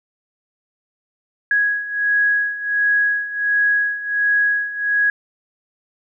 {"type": "beating tone pair", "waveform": "sine", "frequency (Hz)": [1661.2, 1662.6], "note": ["G#6", "G#6"], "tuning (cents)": [0, 1], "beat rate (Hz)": 1.4, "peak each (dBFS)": [-21, -17], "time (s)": [1.51, 5.1], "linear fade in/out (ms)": 2, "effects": []}